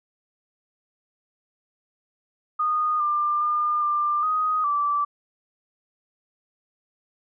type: tone with pitch steps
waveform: sine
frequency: 1231 / 1193 / 1206 / 1191 / 1250 / 1163 Hz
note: D#6 / D6 / D6 / D6 / D#6 / D6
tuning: -19 / +27 / +46 / +24 / +8 / -17 cents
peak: -20 dBFS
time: 2.59-5.05 s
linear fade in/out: 10 ms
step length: 410 ms
effects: none